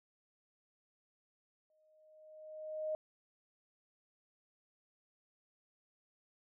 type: tone with exponential growth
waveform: sine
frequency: 621 Hz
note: D#5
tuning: 3 cents flat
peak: -33 dBFS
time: 1.7-2.95 s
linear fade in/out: 1 ms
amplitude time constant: 270 ms
effects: none